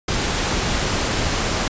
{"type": "noise", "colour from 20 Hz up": "pink", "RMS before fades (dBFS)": -21, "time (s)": [0.08, 1.68], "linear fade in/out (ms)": 5, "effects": ["resampled to 16000 Hz"]}